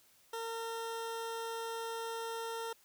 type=tone; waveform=20% pulse; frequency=456.6 Hz; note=A#4; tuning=36 cents flat; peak=-33 dBFS; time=0.33-2.73 s; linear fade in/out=5 ms; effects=white hiss -66 dBFS RMS until 2.84 s